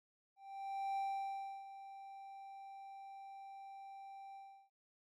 triangle tone with ADSR envelope, 784 Hz, G5, in tune, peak -34 dBFS, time 0.36-4.7 s, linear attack 610 ms, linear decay 670 ms, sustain -14 dB, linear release 350 ms, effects none

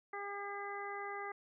harmonic tone, 403.3 Hz, G4, 49 cents sharp, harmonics 1 / 2 / 3 / 4 / 5, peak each -46 / -45 / -46 / -50 / -47 dBFS, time 0.13-1.32 s, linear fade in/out 5 ms, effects none

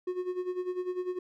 triangle tone with tremolo, 363.5 Hz, F#4, 31 cents flat, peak -26 dBFS, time 0.07-1.19 s, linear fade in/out 5 ms, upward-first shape sine, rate 10 Hz, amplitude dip 75%, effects none

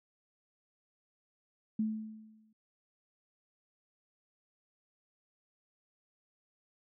sine tone with exponential decay, 217.7 Hz, A3, 18 cents flat, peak -27 dBFS, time 1.79-2.53 s, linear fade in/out 5 ms, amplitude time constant 160 ms, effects none

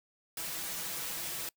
white noise with comb filter, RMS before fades -38 dBFS, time 0.37-1.49 s, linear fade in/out 2 ms, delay 6.1 ms, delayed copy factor +0.9, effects noise-tail reverb RT60 0.1 s tail -24 dB re dry

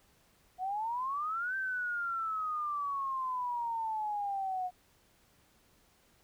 sine exponential two-way sweep, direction up then down, 722 to 1568 to 722 Hz, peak -32 dBFS, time 0.58-4.71 s, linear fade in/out 50 ms, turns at 1.56 s, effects pink hiss -67 dBFS RMS until 6.23 s

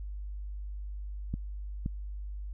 clicks, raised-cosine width 5 ms, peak -20 dBFS, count 2, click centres 1.34 / 1.861 s, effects added 50 Hz sine -36 dBFS peak until 2.53 s

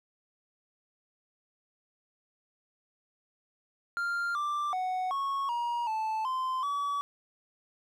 triangle tone with pitch steps, 1395 / 1178 / 741 / 1102 / 950 / 876 / 1035 / 1141 Hz, F6 / D6 / F#5 / C#6 / A#5 / A5 / C6 / C#6, -2 / +5 / +2 / -11 / +33 / -8 / -19 / +50 cents, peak -27 dBFS, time 3.97-7.01 s, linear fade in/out 0 ms, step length 380 ms, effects none

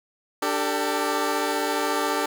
15% pulse chord, D suspended fourth, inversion none, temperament equal with one note detuned, 293.7 / 392 / 447.9 Hz, D4 / G4 / A4, 0 / 0 / +31 cents, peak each -21 dBFS, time 0.42-2.26 s, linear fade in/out 5 ms, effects none

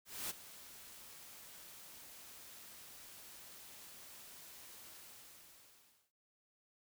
white noise with ADSR envelope, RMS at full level -40 dBFS, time 0.05-6.12 s, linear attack 250 ms, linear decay 19 ms, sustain -15 dB, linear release 1200 ms, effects none

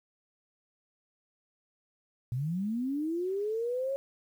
sine linear sweep, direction up, 116.2 to 554.4 Hz, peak -29 dBFS, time 2.32-3.96 s, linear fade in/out 0 ms, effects 10-bit

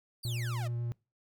sawtooth exponential sweep, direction down, 4869 to 579 Hz, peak -37 dBFS, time 0.23-0.68 s, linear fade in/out 10 ms
triangle tone with vibrato, 118.9 Hz, A#2, 35 cents sharp, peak -30 dBFS, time 0.25-0.92 s, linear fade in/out 0 ms, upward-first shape sine, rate 9.2 Hz, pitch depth 10 cents each way
effects noise-tail reverb RT60 0.3 s tail -25 dB re dry

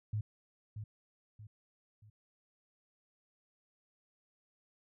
sine tone with echo, 106.5 Hz, G#2, 44 cents sharp, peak -32 dBFS, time 0.13-0.21 s, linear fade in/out 5 ms, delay 630 ms, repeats 3, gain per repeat -8 dB, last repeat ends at 2.1 s, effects none

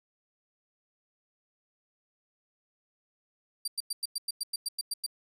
25% pulse tone bursts, 4699 Hz, D8, in tune, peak -25 dBFS, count 12, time 3.65-5.064 s, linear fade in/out 5 ms, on 28 ms, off 98 ms, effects none

